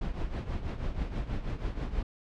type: noise with tremolo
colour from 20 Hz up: brown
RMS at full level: -30 dBFS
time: 0.01-2.03 s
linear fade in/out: 5 ms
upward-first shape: triangle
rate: 6.2 Hz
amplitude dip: 75%
effects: low-pass 4000 Hz 12 dB/octave